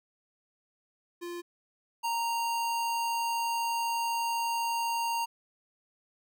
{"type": "tone pair in turn", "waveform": "square", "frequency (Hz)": [347.6, 928], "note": ["F4", "A#5"], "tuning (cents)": [-8, -8], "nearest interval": "octave + perfect fourth", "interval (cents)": 1700, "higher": "second", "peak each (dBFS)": [-37, -29], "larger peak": "second", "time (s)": [[1.21, 1.42], [2.03, 5.26]], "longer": "second", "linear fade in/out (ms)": 20, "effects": []}